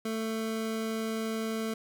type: tone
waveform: 25% pulse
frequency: 222.1 Hz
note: A3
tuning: 16 cents sharp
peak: -27 dBFS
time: 0.05-1.74 s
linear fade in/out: 5 ms
effects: none

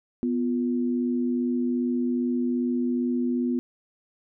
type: tone pair together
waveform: sine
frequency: 246.9 / 349.4 Hz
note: B3 / F4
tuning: 0 / +1 cents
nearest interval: tritone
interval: 601 cents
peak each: -23 / -30 dBFS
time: 0.23-3.59 s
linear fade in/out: 0 ms
effects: none

